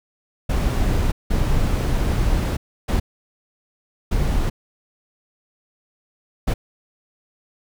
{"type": "noise bursts at uneven times", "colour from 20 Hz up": "brown", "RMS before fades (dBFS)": -19, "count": 5, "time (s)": [[0.49, 1.12], [1.3, 2.57], [2.88, 3], [4.11, 4.5], [6.47, 6.54]], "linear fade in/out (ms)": 10, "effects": []}